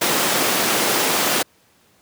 pink high-pass noise, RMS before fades -19 dBFS, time 0.01-1.43 s, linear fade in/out 10 ms, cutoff 280 Hz, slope 12 dB/octave, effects pink hiss -57 dBFS RMS until 2.01 s + high-pass 100 Hz 12 dB/octave

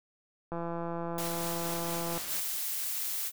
click train, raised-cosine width 1 ms, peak -23 dBFS, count 281, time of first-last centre 0.52-2.177 s, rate 169 Hz
white noise with tremolo, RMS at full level -37 dBFS, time 1.18-2.4 s, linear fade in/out 2 ms, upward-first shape sine, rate 4.3 Hz, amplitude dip 25%
blue noise, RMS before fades -34 dBFS, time 2.26-3.32 s, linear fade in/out 50 ms
effects none

